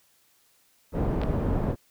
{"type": "low-pass noise", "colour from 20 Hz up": "pink", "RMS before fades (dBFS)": -26, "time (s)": [0.92, 1.76], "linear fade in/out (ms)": 50, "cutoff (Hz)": 590, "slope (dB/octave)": 12}
{"type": "clicks", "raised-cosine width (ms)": 0.3, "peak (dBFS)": -20, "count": 2, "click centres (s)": [1.216, 1.235]}
{"effects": ["white hiss -64 dBFS RMS until 1.9 s"]}